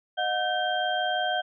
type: tone cluster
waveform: sine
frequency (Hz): 619 / 725 / 1542 / 3190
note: D#5 / F#5 / G6 / G7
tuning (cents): -9 / -35 / -29 / +30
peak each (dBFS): -32 / -27 / -30 / -32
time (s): 0.17-1.42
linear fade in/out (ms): 20
effects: none

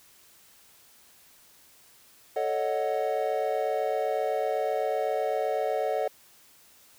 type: chord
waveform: triangle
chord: D# half-diminished seventh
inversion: second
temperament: equal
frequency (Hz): 440 / 554.4 / 622.3 / 740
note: A4 / C#5 / D#5 / F#5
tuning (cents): 0 / 0 / 0 / 0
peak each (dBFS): -29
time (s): 2.36-6.08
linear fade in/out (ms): 5
effects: white hiss -57 dBFS RMS until 6.98 s

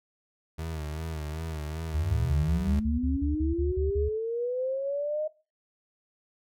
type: tone with vibrato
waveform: 30% pulse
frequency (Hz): 78.3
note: D#2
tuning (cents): +11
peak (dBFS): -30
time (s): 0.58-2.8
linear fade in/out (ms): 10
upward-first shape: sine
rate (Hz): 2.6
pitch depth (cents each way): 78
type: linear sweep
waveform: sine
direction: up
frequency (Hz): 72 to 622.3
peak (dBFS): -27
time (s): 1.94-5.28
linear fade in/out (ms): 10
type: tone bursts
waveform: sine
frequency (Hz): 73.42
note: D2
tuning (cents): 0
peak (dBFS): -26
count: 11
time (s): 2.11-4.09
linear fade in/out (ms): 10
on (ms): 140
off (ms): 44
effects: noise-tail reverb RT60 0.3 s tail -18 dB re dry

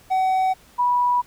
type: tone pair in turn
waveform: triangle / sine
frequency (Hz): 754 / 978.6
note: F#5 / B5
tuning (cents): +32 / -16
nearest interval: perfect fourth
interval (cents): 452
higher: second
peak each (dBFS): -15 / -16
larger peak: first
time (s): 0.1-0.54 / 0.78-1.22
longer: neither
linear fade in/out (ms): 20
effects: pink hiss -52 dBFS RMS until 1.26 s

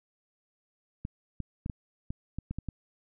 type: clicks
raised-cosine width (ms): 5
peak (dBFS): -22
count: 9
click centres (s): 1.051 / 1.403 / 1.661 / 1.698 / 2.105 / 2.386 / 2.51 / 2.586 / 2.687
effects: none

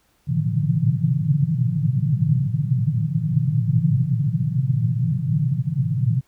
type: band-pass noise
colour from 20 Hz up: pink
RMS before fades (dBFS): -20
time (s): 0.27-6.21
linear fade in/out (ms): 20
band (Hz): 110 to 170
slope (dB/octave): 96
effects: pink hiss -63 dBFS RMS until 6.27 s

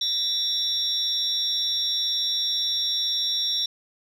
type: tone cluster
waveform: sine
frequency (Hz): 3563 / 3901 / 5560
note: A7 / B7 / F8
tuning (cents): +21 / -22 / -9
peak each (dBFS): -26 / -25 / -27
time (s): 0.01-3.66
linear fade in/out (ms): 5
effects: tanh soft clip ceiling -16 dBFS

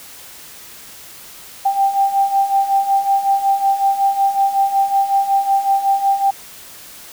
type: beating tone pair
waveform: sine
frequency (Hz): 784 / 789.4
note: G5 / G5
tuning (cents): 0 / +12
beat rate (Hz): 5.4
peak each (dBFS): -19 / -14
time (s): 1.65-6.31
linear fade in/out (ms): 10
effects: white hiss -38 dBFS RMS until 7.12 s

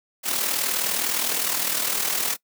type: noise with amplitude modulation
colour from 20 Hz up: white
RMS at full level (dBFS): -22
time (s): 0.23-2.37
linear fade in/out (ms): 50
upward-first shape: sine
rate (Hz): 39.6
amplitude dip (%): 55
effects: noise-tail reverb RT60 0.1 s tail -22 dB re dry + high-pass 200 Hz 12 dB/octave

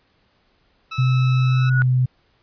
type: tone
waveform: 20% pulse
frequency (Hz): 1305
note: E6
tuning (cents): -18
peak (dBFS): -23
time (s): 0.91-1.7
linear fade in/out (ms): 10
type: tone with pitch glide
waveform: sine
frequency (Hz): 128.1 to 127.14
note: C3 to C3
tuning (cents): -36 to -49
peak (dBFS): -14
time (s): 0.98-2.06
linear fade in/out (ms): 10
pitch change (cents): -13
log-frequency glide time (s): 1.71-1.86
type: tone with exponential growth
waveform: sine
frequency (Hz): 1460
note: F#6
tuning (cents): -24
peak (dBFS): -17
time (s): 1.37-1.82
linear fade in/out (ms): 0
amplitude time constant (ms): 96
effects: pink hiss -62 dBFS RMS until 2.42 s + resampled to 11025 Hz

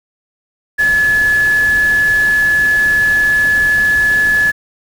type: tone in noise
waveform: sine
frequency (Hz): 1711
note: A6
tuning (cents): -49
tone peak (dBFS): -9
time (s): 0.78-4.52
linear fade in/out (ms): 20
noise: pink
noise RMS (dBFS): -27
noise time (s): 0.78-4.52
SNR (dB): +15
effects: none

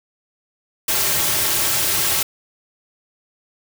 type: noise with comb filter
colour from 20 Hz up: white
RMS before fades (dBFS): -19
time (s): 0.88-2.23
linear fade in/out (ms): 5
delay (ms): 4.1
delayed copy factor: -0.6
effects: none

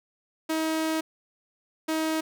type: tone pair in turn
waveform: sawtooth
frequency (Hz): 318.2 / 317.1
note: D#4 / D#4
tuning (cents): +39 / +33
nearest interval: unison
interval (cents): 6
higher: first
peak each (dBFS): -21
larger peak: neither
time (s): 0.49-1.01 / 1.88-2.21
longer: first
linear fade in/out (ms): 10
effects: none

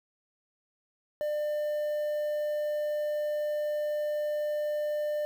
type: tone with quantisation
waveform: triangle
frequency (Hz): 598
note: D5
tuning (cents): +31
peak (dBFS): -26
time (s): 1.21-5.25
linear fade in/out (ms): 0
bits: 9
effects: none

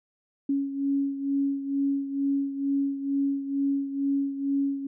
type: beating tone pair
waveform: sine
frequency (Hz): 277.2 / 279.4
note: C#4 / C#4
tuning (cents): 0 / +14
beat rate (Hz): 2.2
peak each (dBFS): -25 / -31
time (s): 0.49-4.87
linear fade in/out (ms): 5
effects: none

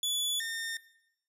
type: tone pair in turn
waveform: sawtooth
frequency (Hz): 3437 / 1820.7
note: A7 / A#6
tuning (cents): -41 / -41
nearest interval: major seventh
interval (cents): 1100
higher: first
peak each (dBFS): -26 / -30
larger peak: first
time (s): 0.03-0.4 / 0.4-0.77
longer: neither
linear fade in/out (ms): 2
effects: noise-tail reverb RT60 0.8 s tail -17 dB re dry + resampled to 32000 Hz

